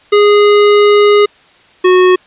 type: tone pair in turn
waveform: square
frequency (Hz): 413.4 / 367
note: G#4 / F#4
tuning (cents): -8 / -14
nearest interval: major second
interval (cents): 206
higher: first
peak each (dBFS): -5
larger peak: neither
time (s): 0.12-1.26 / 1.84-2.16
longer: first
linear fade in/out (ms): 10
effects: white hiss -45 dBFS RMS until 2.26 s + resampled to 8000 Hz